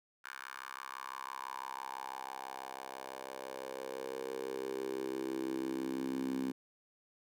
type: tone with high-pass filter sweep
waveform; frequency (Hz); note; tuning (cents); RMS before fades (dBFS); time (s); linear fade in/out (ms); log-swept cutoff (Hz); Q
10% pulse; 66; C2; +16; -41; 0.24-6.52; 10; 1400 to 250; 4.8
effects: none